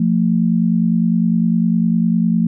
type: tone pair together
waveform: sine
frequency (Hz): 174.61 / 224.5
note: F3 / A3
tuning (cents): 0 / +35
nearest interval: major third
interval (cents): 435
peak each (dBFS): -15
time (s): 0-2.47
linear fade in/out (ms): 5
effects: none